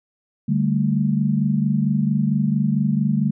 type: chord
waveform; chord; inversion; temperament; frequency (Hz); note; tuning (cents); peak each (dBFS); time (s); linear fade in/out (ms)
sine; D suspended fourth; none; just; 146.83 / 195.78 / 220.2; D3 / G3 / A3; 0 / -2 / +2; -21; 0.48-3.31; 10
effects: none